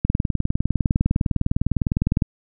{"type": "click train", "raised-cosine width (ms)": 5, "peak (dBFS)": -6, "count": 44, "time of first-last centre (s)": [0.05, 2.222], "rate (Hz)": 19.8, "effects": []}